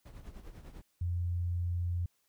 brown noise with tremolo, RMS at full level -45 dBFS, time 0.05-0.82 s, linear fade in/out 10 ms, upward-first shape triangle, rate 10 Hz, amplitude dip 75%
sine tone, 87.4 Hz, F2, 2 cents sharp, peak -30 dBFS, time 1.01-2.06 s, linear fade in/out 5 ms
effects white hiss -75 dBFS RMS until 2.28 s

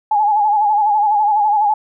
sine tone with vibrato, 839 Hz, G#5, 17 cents sharp, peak -11 dBFS, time 0.11-1.74 s, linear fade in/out 5 ms, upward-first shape sine, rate 12 Hz, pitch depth 63 cents each way, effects none

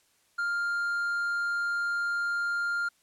triangle tone, 1400 Hz, F6, 4 cents sharp, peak -25 dBFS, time 0.38-2.89 s, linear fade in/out 10 ms, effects white hiss -67 dBFS RMS until 3.02 s + low-pass 11000 Hz 12 dB/octave

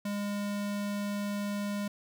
square tone, 203.9 Hz, G#3, 32 cents flat, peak -32 dBFS, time 0.05-1.88 s, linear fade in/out 5 ms, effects none

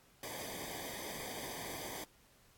pink noise with comb filter, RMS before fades -44 dBFS, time 0.23-2.04 s, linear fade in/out 2 ms, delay 0.73 ms, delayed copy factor -0.9, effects pink hiss -66 dBFS RMS until 2.57 s + AAC 64 kbps

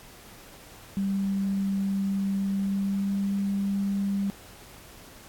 sine tone with pitch glide, 196 to 198.28 Hz, G3 to G3, 0 to +20 cents, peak -24 dBFS, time 0.97-4.3 s, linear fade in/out 0 ms, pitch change +20 cents, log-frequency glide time 2.5-3.33 s, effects pink hiss -49 dBFS RMS until 5.28 s + AAC 64 kbps

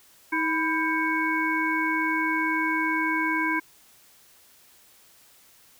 harmonic tone with a mistuned harmonic, 317.3 Hz, D#4, 34 cents sharp, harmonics 1 / 3 / 5 / 7, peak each -28 / -28 / -28 / -28 dBFS, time 0.32-3.6 s, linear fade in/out 10 ms, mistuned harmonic 3, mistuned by +78 cents, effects white hiss -56 dBFS RMS until 5.79 s

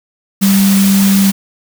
sine tone in noise, 196 Hz, G3, in tune, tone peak -7 dBFS, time 0.41-1.32 s, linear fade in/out 20 ms, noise white, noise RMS -18 dBFS, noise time 0.41-1.32 s, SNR +8 dB, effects none

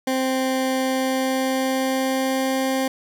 20% pulse tone with pitch glide, 261.6 to 264.3 Hz, C4 to C4, 0 to +18 cents, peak -15 dBFS, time 0.07-2.88 s, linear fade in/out 5 ms, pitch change +18 cents, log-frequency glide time 0.76-2.55 s, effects none

